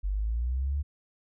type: linear sweep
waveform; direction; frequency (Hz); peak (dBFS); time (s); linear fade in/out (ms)
sine; up; 46.25 to 73.6; -26; 0.03-0.83; 20
effects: none